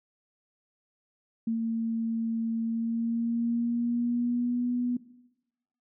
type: tone with pitch glide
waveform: sine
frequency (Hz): 227.2 to 244.9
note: A#3 to B3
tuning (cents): -44 to -14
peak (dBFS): -25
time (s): 1.47-4.97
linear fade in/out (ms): 5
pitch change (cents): +130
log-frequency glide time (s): 2.63-4.7
effects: noise-tail reverb RT60 0.9 s tail -17 dB re dry